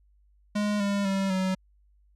square tone with pitch steps, 207.7 / 200.9 / 194.24 / 187.84 Hz, G#3 / G3 / G3 / F#3, 0 / +43 / -16 / +26 cents, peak -25 dBFS, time 0.55-1.55 s, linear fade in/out 10 ms, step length 250 ms, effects added 50 Hz sine -59 dBFS peak until 2.15 s + low-pass 8000 Hz 12 dB/octave

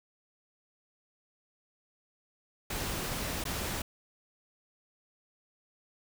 pink noise with dropouts, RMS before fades -35 dBFS, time 2.7-3.82 s, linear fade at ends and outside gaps 5 ms, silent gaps 3.44-3.452 s, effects none

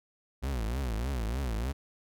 40% pulse tone with vibrato, 60.7 Hz, B1, 29 cents flat, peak -29 dBFS, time 0.42-1.73 s, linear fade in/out 20 ms, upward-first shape triangle, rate 3.3 Hz, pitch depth 280 cents each way, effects none

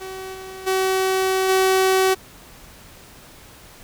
sawtooth tone with level steps, 378.8 Hz, F#4, 41 cents sharp, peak -27 / -30 / -14 / -11 dBFS, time 0-2.15 s, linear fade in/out 20 ms, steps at 0.33 / 0.66 / 1.48 s, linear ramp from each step 20 ms, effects pink hiss -45 dBFS RMS until 3.83 s

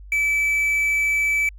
triangle tone with quantisation, 2307 Hz, D7, 31 cents flat, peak -16 dBFS, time 0.12-1.49 s, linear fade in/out 2 ms, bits 7, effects added 49 Hz sine -38 dBFS peak until 1.58 s

